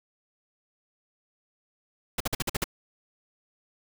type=noise bursts; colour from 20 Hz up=pink; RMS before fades=-27 dBFS; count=7; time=2.18-2.642 s; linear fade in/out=5 ms; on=24 ms; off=49 ms; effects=none